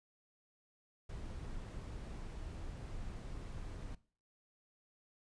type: noise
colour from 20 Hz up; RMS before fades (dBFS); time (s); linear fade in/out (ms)
brown; -45; 1.09-3.95; 5
effects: noise-tail reverb RT60 0.4 s tail -19 dB re dry + resampled to 22050 Hz